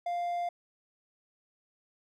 triangle tone, 698.5 Hz, F5, in tune, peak -28 dBFS, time 0.06-0.49 s, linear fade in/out 5 ms, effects none

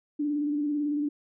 sine tone with vibrato, 293.7 Hz, D4, in tune, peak -25 dBFS, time 0.19-1.09 s, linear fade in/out 10 ms, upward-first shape square, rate 18 Hz, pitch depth 31 cents each way, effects none

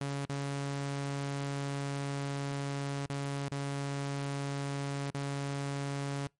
sawtooth tone with dropouts, 140.2 Hz, C#3, 20 cents sharp, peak -29 dBFS, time 0.01-6.27 s, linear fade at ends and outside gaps 2 ms, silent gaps 0.253-0.295 / 3.06-3.098 / 3.485-3.516 / 5.105-5.146 s, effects noise-tail reverb RT60 0.2 s tail -25 dB re dry + MP3 48 kbps

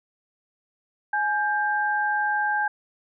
sine tone pair together, 838.9 / 1585 Hz, G#5 / G6, +17 / +19 cents, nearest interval major seventh, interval 1102 cents, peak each -24 dBFS, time 1.13-2.68 s, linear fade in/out 5 ms, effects none

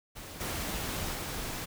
pink noise with level steps, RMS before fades -44 / -35 / -37 dBFS, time 0.15-1.66 s, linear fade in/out 20 ms, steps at 0.4 / 1.13 s, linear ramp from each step 10 ms, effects none

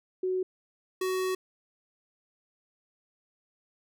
sine / square tone pair in turn, 371.1 / 373.2 Hz, F#4 / F#4, +5 / +15 cents, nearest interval unison, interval 10 cents, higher second, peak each -26 / -28 dBFS, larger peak first, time 0.23-0.43 / 1.01-1.35 s, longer second, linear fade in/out 5 ms, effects none

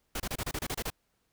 pink noise bursts, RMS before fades -34 dBFS, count 10, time 0.15-0.902 s, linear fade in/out 5 ms, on 50 ms, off 28 ms, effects pink hiss -75 dBFS RMS until 1.32 s

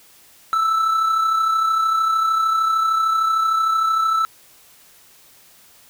triangle tone with amplitude modulation, 1318.5 Hz, E6, in tune, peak -12 dBFS, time 0.53-4.25 s, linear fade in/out 0 ms, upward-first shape sine, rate 33.2 Hz, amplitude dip 40%, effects white hiss -50 dBFS RMS until 5.89 s

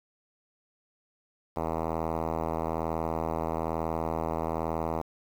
5% pulse tone with low-pass filter, 81.1 Hz, E2, 28 cents flat, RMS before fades -31 dBFS, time 1.56-5.02 s, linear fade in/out 10 ms, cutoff 980 Hz, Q 1.4, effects 8-bit

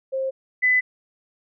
sine tone pair in turn, 531 / 2005 Hz, C5 / B6, +25 / +26 cents, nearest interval octave + major seventh, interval 2301 cents, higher second, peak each -22 / -15 dBFS, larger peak second, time 0.12-0.31 / 0.62-0.81 s, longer neither, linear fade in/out 20 ms, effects none

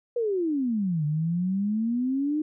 sine exponential two-way sweep, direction down then up, 492.4 to 146.6 to 311.1 Hz, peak -23 dBFS, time 0.16-2.42 s, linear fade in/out 5 ms, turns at 1.05 s, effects none

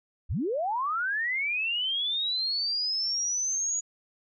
sine linear sweep, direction up, 36.71 to 6830 Hz, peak -26 dBFS, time 0.29-3.81 s, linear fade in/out 20 ms, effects none

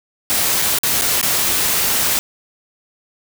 white noise with dropouts, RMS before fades -17 dBFS, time 0.3-2.19 s, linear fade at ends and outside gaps 0 ms, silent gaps 0.617-0.621 / 0.786-0.834 / 1.012-1.02 / 1.213-1.229 s, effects none

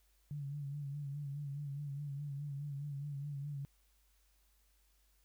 sine tone with vibrato, 142.8 Hz, D3, 48 cents flat, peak -39 dBFS, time 0.31-3.65 s, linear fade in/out 0 ms, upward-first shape sine, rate 4.8 Hz, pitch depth 56 cents each way, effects added 50 Hz sine -70 dBFS peak until 5.24 s + white hiss -75 dBFS RMS until 5.24 s

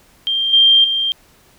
sine tone with level steps, 3178 Hz, G7, 23 cents sharp, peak -15 / -7 / -15 dBFS, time 0.27-1.12 s, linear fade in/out 0 ms, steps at 0.53 / 0.84 s, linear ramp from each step 5 ms, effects pink hiss -51 dBFS RMS until 1.58 s

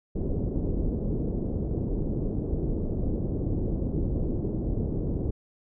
pink low-pass noise, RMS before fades -28 dBFS, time 0.15-5.31 s, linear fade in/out 10 ms, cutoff 440 Hz, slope 24 dB/octave, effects none

